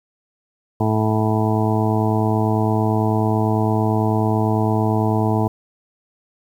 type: harmonic tone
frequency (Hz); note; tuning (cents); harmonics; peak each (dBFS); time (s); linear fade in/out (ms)
109; A2; -16; 1 / 2 / 3 / 4 / 6 / 7 / 8 / 9; -19 / -22 / -24 / -25 / -27 / -27 / -28 / -29; 0.8-5.48; 5
effects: 8-bit